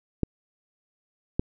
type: clicks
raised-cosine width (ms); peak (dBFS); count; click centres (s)
3; -10; 2; 0.233 / 1.395
effects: none